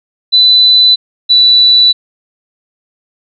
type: tone pair in turn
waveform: sine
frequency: 3996 / 3962 Hz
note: B7 / B7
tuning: +20 / +5 cents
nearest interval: unison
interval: 15 cents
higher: first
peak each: -3 dBFS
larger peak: neither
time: 0.32-0.96 / 1.29-1.93 s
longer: neither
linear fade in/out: 20 ms
effects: none